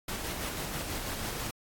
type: noise with tremolo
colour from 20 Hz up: pink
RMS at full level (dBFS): -35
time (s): 0.08-1.51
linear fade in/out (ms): 5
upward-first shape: square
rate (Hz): 6.1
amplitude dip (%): 25
effects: AAC 64 kbps